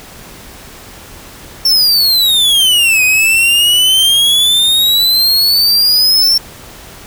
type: exponential two-way sweep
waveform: 45% pulse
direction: down then up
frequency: 5450 to 2489 to 5450 Hz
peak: -7 dBFS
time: 1.65-6.38 s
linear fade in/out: 5 ms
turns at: 3.03 s
effects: pink hiss -34 dBFS RMS until 7.06 s